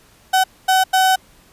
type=tone bursts at uneven times; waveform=35% pulse; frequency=755 Hz; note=F#5; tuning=35 cents sharp; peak=-10 dBFS; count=3; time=0.33-0.44 / 0.68-0.84 / 0.93-1.16 s; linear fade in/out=10 ms; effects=pink hiss -51 dBFS RMS until 1.52 s + resampled to 32000 Hz